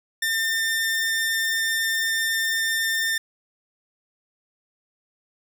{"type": "tone", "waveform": "sawtooth", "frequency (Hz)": 1802, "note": "A6", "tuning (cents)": 41, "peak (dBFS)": -18, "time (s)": [0.22, 3.18], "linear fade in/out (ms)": 5, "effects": []}